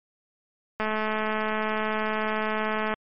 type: click train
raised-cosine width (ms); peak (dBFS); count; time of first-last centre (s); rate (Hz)
0.5; -13; 463; 0.8-2.939; 216
effects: MP3 32 kbps